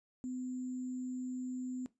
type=tone with sample-and-hold; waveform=sine; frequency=253.3 Hz; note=B3; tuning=44 cents sharp; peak=-37 dBFS; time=0.24-1.86 s; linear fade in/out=0 ms; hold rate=7350 Hz; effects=noise-tail reverb RT60 0.2 s tail -17 dB re dry + resampled to 22050 Hz